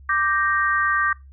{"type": "chord", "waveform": "sine", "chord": "G minor", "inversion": "second", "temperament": "equal", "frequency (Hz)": [1174.7, 1568, 1864.7], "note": ["D6", "G6", "Bb6"], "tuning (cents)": [0, 0, 0], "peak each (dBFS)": [-21, -22, -24], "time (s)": [0.09, 1.13], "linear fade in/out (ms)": 5, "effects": ["noise-tail reverb RT60 0.2 s tail -21 dB re dry", "added 68 Hz sine -42 dBFS peak until 1.32 s"]}